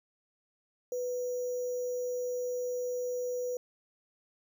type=tone with sample-and-hold; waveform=sine; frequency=495.1 Hz; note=B4; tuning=4 cents sharp; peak=-31 dBFS; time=0.92-3.57 s; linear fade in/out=2 ms; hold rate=6300 Hz; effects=none